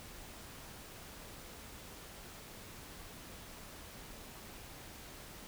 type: silence
effects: pink hiss -51 dBFS RMS until 5.47 s